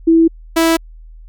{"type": "tone pair in turn", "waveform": ["sine", "sawtooth"], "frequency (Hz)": [328.4, 328.4], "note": ["E4", "E4"], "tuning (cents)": [-6, -6], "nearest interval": "unison", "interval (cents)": 0, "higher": "neither", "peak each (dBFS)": -6, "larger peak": "neither", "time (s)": [[0.07, 0.28], [0.56, 0.77]], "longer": "neither", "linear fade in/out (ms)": 10, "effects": ["added 40 Hz sine -34 dBFS peak until 1.28 s"]}